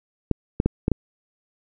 clicks, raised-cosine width 3 ms, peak -6 dBFS, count 5, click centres 0.313 / 0.601 / 0.66 / 0.881 / 0.917 s, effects none

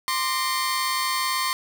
sawtooth tone cluster, 1047 / 1185 / 1845 / 4448 Hz, C6 / D6 / A#6 / C#8, +1 / +15 / -18 / +5 cents, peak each -21 / -28 / -29 / -27 dBFS, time 0.08-1.53 s, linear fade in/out 0 ms, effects none

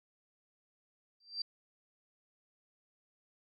sine tone with exponential growth, 4699 Hz, D8, in tune, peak -31 dBFS, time 1.2-1.42 s, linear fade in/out 5 ms, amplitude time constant 47 ms, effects none

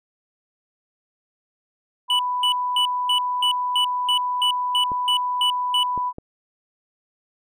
sine tone, 992 Hz, B5, 7 cents sharp, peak -21 dBFS, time 2.08-6.13 s, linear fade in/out 50 ms
triangle tone bursts, 2966 Hz, F#7, 4 cents sharp, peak -16 dBFS, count 12, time 2.1-5.832 s, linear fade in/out 2 ms, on 91 ms, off 240 ms
clicks, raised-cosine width 2 ms, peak -21 dBFS, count 3, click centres 4.918 / 5.977 / 6.184 s
effects none

